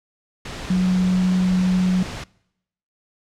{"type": "tone in noise", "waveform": "sine", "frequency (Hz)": 183.9, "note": "F#3", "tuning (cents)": -10, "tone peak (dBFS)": -15, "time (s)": [0.7, 2.03], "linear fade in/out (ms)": 5, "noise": "pink", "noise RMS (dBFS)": -32, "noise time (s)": [0.45, 2.24], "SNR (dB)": 14, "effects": ["noise-tail reverb RT60 0.8 s tail -24 dB re dry", "low-pass 6000 Hz 12 dB/octave"]}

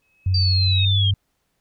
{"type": "tone with exponential growth", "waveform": "sine", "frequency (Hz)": 2566, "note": "E7", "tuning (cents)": -47, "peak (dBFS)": -26, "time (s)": [0.02, 0.85], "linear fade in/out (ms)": 2, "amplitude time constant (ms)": 180}
{"type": "tone with pitch glide", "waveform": "sine", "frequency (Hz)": [93.3, 98.85], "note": ["F#2", "G2"], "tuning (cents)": [15, 15], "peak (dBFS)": -16, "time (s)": [0.26, 1.14], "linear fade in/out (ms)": 5, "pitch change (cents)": 100, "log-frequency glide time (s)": [0.67, 0.97]}
{"type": "linear sweep", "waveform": "sine", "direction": "down", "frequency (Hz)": [4699, 3155], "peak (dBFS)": -20, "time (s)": [0.34, 1.11], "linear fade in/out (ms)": 5}
{"effects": ["pink hiss -71 dBFS RMS until 1.6 s"]}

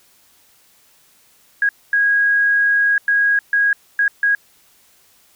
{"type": "tone bursts at uneven times", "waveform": "sine", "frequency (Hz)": 1645, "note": "G#6", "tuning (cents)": -17, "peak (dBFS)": -12, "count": 6, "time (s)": [[1.62, 1.69], [1.93, 2.98], [3.08, 3.39], [3.53, 3.73], [3.99, 4.08], [4.23, 4.35]], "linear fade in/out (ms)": 2, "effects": ["white hiss -54 dBFS RMS until 5.35 s"]}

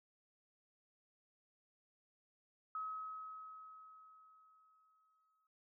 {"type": "tone with exponential decay", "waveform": "sine", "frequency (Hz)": 1278, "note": "D#6", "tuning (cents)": 46, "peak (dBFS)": -39, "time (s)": [2.75, 5.47], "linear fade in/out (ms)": 2, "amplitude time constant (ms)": 590, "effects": ["noise-tail reverb RT60 0.2 s tail -24 dB re dry"]}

